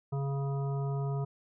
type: harmonic tone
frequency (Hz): 138.59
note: C#3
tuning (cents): 0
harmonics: 1 / 3 / 5 / 7 / 9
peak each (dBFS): -30 / -40 / -44 / -47 / -49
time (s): 0.12-1.25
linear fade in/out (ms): 10
effects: none